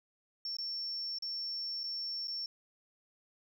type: tone with dropouts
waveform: triangle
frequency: 5440 Hz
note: F8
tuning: 46 cents flat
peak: -33 dBFS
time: 0.45-2.46 s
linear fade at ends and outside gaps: 2 ms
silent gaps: 0.568-0.585 / 1.186-1.223 / 1.834-1.839 / 2.273-2.28 s
effects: tanh soft clip ceiling -33 dBFS